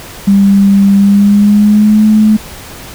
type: tone with pitch glide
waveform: sine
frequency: 198.2 to 214.9 Hz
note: G3 to A3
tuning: +19 to -41 cents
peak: -3 dBFS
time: 0.27-2.37 s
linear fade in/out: 10 ms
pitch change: +140 cents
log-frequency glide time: 0.95-2.06 s
effects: pink hiss -29 dBFS RMS until 2.94 s